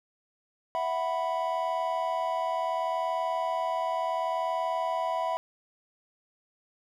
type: chord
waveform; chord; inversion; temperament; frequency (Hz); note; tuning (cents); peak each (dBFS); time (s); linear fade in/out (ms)
triangle; E suspended second; none; equal; 659.3 / 740 / 987.8; E5 / F#5 / B5; 0 / 0 / 0; -29 / -31 / -29; 0.75-5.37; 0
effects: none